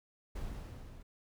brown noise with level ramp, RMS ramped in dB -39 to -52 dBFS, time 0.35-1.03 s, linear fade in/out 10 ms, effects none

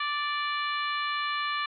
harmonic tone, 586 Hz, D5, 4 cents flat, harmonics 2 / 3 / 4 / 5 / 6 / 7, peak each -30 / -34 / -36 / -38 / -40 / -41 dBFS, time 0-1.66 s, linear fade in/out 5 ms, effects AAC 48 kbps

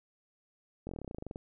slowing click train, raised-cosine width 2 ms, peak -27 dBFS, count 16, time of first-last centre 0.87-1.359 s, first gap 21 ms, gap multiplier 1.06, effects none

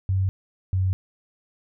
sine tone pair in turn, 95.2 / 93.78 Hz, F#2 / F#2, +50 / +24 cents, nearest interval unison, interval 26 cents, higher first, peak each -19 dBFS, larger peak neither, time 0.09-0.29 / 0.73-0.93 s, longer neither, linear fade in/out 0 ms, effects none

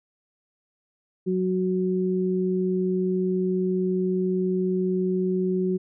sine tone pair together, 184.53 / 370 Hz, F#3 / F#4, -4 / 0 cents, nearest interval octave, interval 1204 cents, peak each -24 dBFS, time 1.26-5.78 s, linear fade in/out 20 ms, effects none

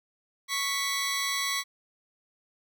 15% pulse tone pair together, 1108.7 / 1975.5 Hz, C#6 / B6, 0 / 0 cents, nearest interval minor seventh, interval 1000 cents, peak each -24 dBFS, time 0.48-1.64 s, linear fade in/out 50 ms, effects none

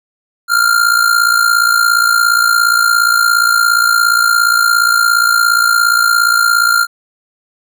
square tone with amplitude modulation, 1396.9 Hz, F6, in tune, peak -6 dBFS, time 0.48-6.87 s, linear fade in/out 50 ms, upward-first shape sine, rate 57.2 Hz, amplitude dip 70%, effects none

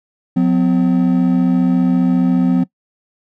triangle tone pair together, 180.38 / 255.1 Hz, F#3 / C4, -44 / -44 cents, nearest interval tritone, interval 600 cents, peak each -11 dBFS, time 0.36-2.64 s, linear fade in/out 10 ms, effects noise-tail reverb RT60 0.1 s tail -21 dB re dry + tanh soft clip ceiling -2 dBFS

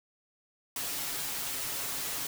white noise with comb filter, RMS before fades -35 dBFS, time 0.76-2.27 s, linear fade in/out 2 ms, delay 7.2 ms, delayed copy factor +0.55, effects none

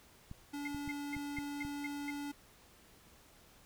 clicks, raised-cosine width 5 ms, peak -33 dBFS, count 6, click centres 0.314 / 0.747 / 0.877 / 1.166 / 1.386 / 1.65 s
square tone, 287.4 Hz, D4, 37 cents flat, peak -40 dBFS, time 0.53-2.32 s, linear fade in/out 10 ms
sine tone bursts, 2097 Hz, C7, 3 cents sharp, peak -38 dBFS, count 7, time 0.65-2.106 s, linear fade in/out 5 ms, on 28 ms, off 210 ms
effects pink hiss -62 dBFS RMS until 3.65 s

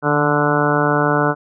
harmonic tone with a mistuned harmonic, 146.83 Hz, D3, in tune, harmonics 1 / 2 / 3 / 4 / 5 / 6 / 7 / 8 / 9 / 10, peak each -21 / -21 / -21 / -22 / -24 / -25 / -24 / -27 / -23 / -22 dBFS, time 0.02-1.35 s, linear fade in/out 50 ms, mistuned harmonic 1, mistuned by +44 cents, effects none

